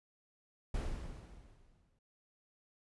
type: noise with exponential decay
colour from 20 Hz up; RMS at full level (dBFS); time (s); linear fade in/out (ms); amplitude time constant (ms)
brown; -35; 0.74-1.99; 5; 270
effects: resampled to 24000 Hz